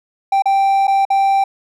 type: tone with dropouts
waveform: triangle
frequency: 784 Hz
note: G5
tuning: in tune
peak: -9 dBFS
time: 0.32-1.44 s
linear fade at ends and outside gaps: 5 ms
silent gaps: 0.422-0.456 / 0.871-0.878 / 1.052-1.102 s
effects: none